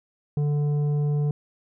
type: tone with tanh clipping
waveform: sine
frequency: 146.83 Hz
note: D3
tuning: in tune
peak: -22 dBFS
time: 0.37-1.31 s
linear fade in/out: 2 ms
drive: 8 dB
effects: none